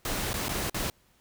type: noise with dropouts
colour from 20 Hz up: pink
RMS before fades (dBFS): -31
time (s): 0.05-0.9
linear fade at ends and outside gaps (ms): 2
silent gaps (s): 0.332-0.34 / 0.484-0.491 / 0.698-0.744
effects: pink hiss -65 dBFS RMS until 1.2 s